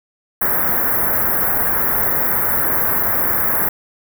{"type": "band-stop noise", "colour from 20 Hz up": "white", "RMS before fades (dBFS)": -17, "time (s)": [0.41, 3.69], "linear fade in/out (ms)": 5, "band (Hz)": [1900, 12000], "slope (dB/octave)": 48, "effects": []}